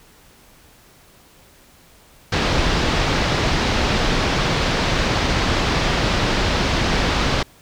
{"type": "low-pass noise", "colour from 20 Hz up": "pink", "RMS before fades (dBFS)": -19, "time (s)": [2.32, 7.43], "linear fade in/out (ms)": 5, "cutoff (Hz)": 5200, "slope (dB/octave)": 24, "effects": ["pink hiss -50 dBFS RMS until 7.61 s"]}